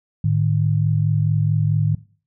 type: tone pair together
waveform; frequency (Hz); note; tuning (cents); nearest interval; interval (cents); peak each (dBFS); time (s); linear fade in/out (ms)
sine; 107.3 / 151.87; A2 / D#3; -43 / -42; tritone; 601; -18; 0.24-1.95; 5
effects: noise-tail reverb RT60 0.4 s tail -18 dB re dry